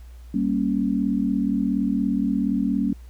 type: chord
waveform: sine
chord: G diminished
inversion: none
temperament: equal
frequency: 196 / 233.1 / 277.2 Hz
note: G3 / Bb3 / Db4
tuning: 0 / 0 / 0 cents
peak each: -24 dBFS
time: 0.34-2.93 s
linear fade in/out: 5 ms
effects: added 60 Hz sine -39 dBFS peak until 3.09 s + pink hiss -58 dBFS RMS until 3.09 s